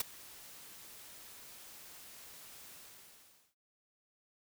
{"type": "noise with ADSR envelope", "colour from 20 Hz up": "white", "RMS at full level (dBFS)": -30, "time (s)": [0, 3.55], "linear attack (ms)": 3, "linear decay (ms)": 17, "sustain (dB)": -23, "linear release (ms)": 850, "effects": []}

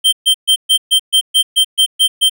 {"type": "tone bursts", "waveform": "square", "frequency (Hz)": 3136, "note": "G7", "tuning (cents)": 0, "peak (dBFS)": -8, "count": 11, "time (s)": [0.04, 2.297], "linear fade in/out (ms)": 20, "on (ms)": 87, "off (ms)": 130, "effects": []}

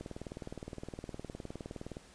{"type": "click train", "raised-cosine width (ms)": 2, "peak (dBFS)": -28, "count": 39, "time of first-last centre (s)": [0.01, 1.969], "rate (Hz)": 19.4, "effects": ["pink hiss -58 dBFS RMS until 2.14 s", "resampled to 22050 Hz"]}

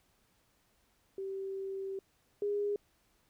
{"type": "tone pair in turn", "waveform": "sine", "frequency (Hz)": [387.5, 409.5], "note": ["G4", "G#4"], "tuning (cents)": [-20, -24], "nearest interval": "minor second", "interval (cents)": 96, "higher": "second", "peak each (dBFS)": [-36, -30], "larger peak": "second", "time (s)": [[1.18, 1.99], [2.42, 2.76]], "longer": "first", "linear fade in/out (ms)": 2, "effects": ["pink hiss -72 dBFS RMS until 3.29 s"]}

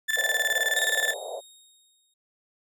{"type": "tone with tremolo", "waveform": "35% pulse", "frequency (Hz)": 1760, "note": "A6", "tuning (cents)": 0, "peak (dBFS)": -19, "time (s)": [0.08, 1.14], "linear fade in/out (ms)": 20, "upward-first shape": "square", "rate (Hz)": 19, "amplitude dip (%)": 65}
{"type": "band-pass noise", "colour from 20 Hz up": "white", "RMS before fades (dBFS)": -36, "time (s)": [0.16, 1.41], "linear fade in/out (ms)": 20, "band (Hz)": [480, 720], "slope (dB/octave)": 48}
{"type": "tone with exponential decay", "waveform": "20% pulse", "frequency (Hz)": 3731, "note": "A#7", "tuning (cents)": 1, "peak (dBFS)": -23, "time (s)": [0.76, 2.14], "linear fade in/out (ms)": 5, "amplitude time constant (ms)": 300}
{"effects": []}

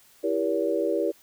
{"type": "chord", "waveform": "sine", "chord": "E diminished seventh", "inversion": "none", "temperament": "just", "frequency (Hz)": [329.6, 395.6, 474.7, 569.6], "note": ["E4", "G4", "Bb4", "Db5"], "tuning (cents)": [0, 16, 31, 47], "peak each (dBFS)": -28, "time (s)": [0.23, 1.12], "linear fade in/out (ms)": 20, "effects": ["white hiss -57 dBFS RMS until 1.22 s"]}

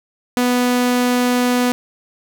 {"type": "tone", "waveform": "sawtooth", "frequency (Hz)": 246.9, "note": "B3", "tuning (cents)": 0, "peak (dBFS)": -10, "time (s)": [0.37, 1.72], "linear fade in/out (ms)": 0, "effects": []}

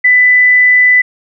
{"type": "tone", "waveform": "sine", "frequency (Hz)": 1994, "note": "B6", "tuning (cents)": 16, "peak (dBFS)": -4, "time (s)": [0.04, 1.02], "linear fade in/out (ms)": 10, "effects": []}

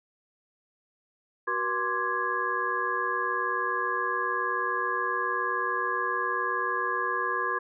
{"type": "tone cluster", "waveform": "sine", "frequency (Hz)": [374.2, 481.3, 1049, 1168, 1662], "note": ["F#4", "B4", "C6", "D6", "G#6"], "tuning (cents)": [20, -45, 4, -10, 1], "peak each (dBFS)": [-36, -36, -30, -33, -30], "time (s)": [1.47, 7.59], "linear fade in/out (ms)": 10, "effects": []}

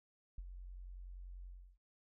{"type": "tone with ADSR envelope", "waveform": "sine", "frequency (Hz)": 45.22, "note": "F#1", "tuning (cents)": -39, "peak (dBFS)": -40, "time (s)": [0.38, 1.78], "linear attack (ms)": 4, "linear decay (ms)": 39, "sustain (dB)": -7, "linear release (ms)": 320, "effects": []}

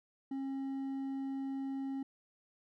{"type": "tone with hard clipping", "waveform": "triangle", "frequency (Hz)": 270.5, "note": "C#4", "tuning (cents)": -42, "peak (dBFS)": -37, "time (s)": [0.31, 2.03], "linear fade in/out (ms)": 5, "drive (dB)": 7, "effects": []}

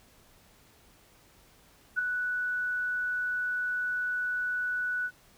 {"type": "tone with ADSR envelope", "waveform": "sine", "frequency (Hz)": 1480, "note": "F#6", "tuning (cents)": 0, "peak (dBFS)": -22, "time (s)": [1.96, 5.11], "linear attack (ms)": 29, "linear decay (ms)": 6, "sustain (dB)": -6, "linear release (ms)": 57, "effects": ["pink hiss -60 dBFS RMS until 5.37 s"]}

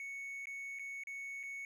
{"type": "tone with dropouts", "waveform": "triangle", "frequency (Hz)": 2217, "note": "C#7", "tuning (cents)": 0, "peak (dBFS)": -40, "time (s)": [0, 1.65], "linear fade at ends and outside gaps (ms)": 1, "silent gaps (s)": [[0.456, 0.47], [0.788, 0.794], [1.036, 1.071], [1.431, 1.435]], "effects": []}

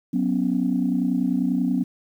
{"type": "chord", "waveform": "sine", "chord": "F# suspended fourth", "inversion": "none", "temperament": "equal", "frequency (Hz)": [185, 246.9, 277.2], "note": ["F#3", "B3", "C#4"], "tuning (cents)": [0, 0, 0], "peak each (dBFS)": [-24, -22, -24], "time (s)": [0.13, 1.84], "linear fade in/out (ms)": 10, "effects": ["tanh soft clip ceiling -11 dBFS", "9-bit"]}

